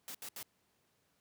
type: noise bursts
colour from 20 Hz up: white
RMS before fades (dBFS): -45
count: 3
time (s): 0.08-0.428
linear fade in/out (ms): 0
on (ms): 66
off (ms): 75
effects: pink hiss -75 dBFS RMS until 1.2 s + high-pass 100 Hz 12 dB/octave